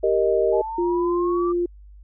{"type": "chord", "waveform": "sine", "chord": "Eb major", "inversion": "first", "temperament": "equal", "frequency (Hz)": [392, 466.2, 622.3], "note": ["G4", "Bb4", "Eb5"], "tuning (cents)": [0, 0, 0], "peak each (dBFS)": -21, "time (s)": [0.03, 0.62], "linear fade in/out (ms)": 10}
{"type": "exponential sweep", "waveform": "sine", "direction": "up", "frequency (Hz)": [839, 1188], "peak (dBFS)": -27, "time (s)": [0.52, 1.53], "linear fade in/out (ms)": 20}
{"type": "tone", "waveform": "sine", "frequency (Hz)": 349.6, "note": "F4", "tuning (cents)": 2, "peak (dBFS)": -19, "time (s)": [0.78, 1.66], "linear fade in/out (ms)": 5}
{"effects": ["added 50 Hz sine -42 dBFS peak until 2.03 s"]}